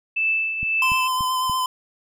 sine tone with tremolo, 2637 Hz, E7, in tune, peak -17 dBFS, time 0.16-1.08 s, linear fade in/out 10 ms, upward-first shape triangle, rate 1.9 Hz, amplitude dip 60%
click train, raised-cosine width 5 ms, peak -21 dBFS, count 4, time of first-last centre 0.63-1.497 s, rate 3.46 Hz
square tone with vibrato, 1025 Hz, C6, 36 cents flat, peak -21 dBFS, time 0.82-1.66 s, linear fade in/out 2 ms, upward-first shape sine, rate 8.4 Hz, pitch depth 17 cents each way
effects none

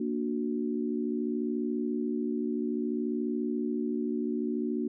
sine chord, Bb augmented, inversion none, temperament equal with one note detuned, 233.1 / 293.7 / 367.7 Hz, Bb3 / D4 / F#4, 0 / 0 / -11 cents, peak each -31 / -33 / -34 dBFS, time 0-4.88 s, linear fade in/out 5 ms, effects none

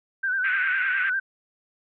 sine tone with vibrato, 1534 Hz, G6, 38 cents flat, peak -22 dBFS, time 0.23-1.2 s, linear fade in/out 10 ms, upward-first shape sine, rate 9.9 Hz, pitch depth 68 cents each way
pink band-pass noise, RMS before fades -30 dBFS, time 0.44-1.1 s, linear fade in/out 5 ms, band 1400 to 2500 Hz, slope 48 dB/octave
effects none

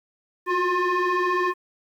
sine tone with frequency modulation, 349.2 Hz, F4, in tune, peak -17 dBFS, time 0.46-1.54 s, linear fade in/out 50 ms, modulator 713 Hz, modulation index 2, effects tanh soft clip ceiling -19 dBFS + 9-bit

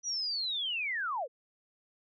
sine linear sweep, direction down, 5920 to 440 Hz, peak -31 dBFS, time 0.03-1.28 s, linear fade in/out 50 ms, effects none

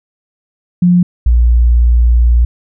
sine tone pair in turn, 177.3 / 59.17 Hz, F3 / A#1, +26 / +27 cents, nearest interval octave + perfect fifth, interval 1899 cents, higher first, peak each -5 dBFS, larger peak neither, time 0.82-1.03 / 1.26-2.45 s, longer second, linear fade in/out 5 ms, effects none

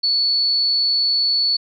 sine tone, 4435 Hz, C#8, in tune, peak -15 dBFS, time 0.03-1.57 s, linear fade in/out 10 ms, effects none

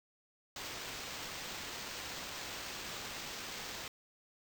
white noise with sample-and-hold, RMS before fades -44 dBFS, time 0.56-3.88 s, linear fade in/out 2 ms, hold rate 11025 Hz, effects none

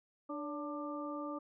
harmonic tone with a mistuned harmonic, 296.8 Hz, D4, 18 cents sharp, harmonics 1 / 2 / 3 / 4, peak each -41 / -44 / -50 / -44 dBFS, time 0.29-1.39 s, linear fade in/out 10 ms, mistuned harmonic 2, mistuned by -56 cents, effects none

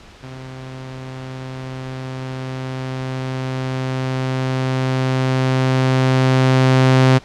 sawtooth tone with level ramp, 130.4 Hz, C3, 5 cents flat, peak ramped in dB -28 to -5 dBFS, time 0.22-7.19 s, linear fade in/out 20 ms, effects pink hiss -43 dBFS RMS until 7.24 s + low-pass 5000 Hz 12 dB/octave

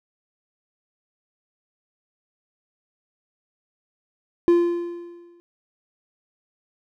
triangle tone with exponential decay, 345.4 Hz, F4, 19 cents flat, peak -9 dBFS, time 4.48-5.4 s, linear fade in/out 0 ms, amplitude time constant 200 ms, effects none

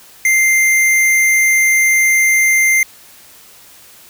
square tone, 2093 Hz, C7, in tune, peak -10 dBFS, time 0.25-2.83 s, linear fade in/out 2 ms, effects white hiss -42 dBFS RMS until 4.09 s

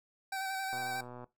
25% pulse tone with vibrato, 770 Hz, G5, 31 cents flat, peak -31 dBFS, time 0.32-1.01 s, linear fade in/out 5 ms, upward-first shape square, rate 11 Hz, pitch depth 16 cents each way
click train, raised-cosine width 1 ms, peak -33 dBFS, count 64, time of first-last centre 0.73-1.242 s, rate 123 Hz
effects noise-tail reverb RT60 0.2 s tail -19 dB re dry

